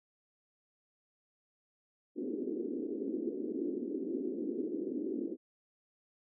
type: band-pass noise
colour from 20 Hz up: white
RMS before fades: -37 dBFS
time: 2.15-5.37 s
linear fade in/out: 50 ms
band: 240 to 400 Hz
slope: 48 dB/octave
effects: none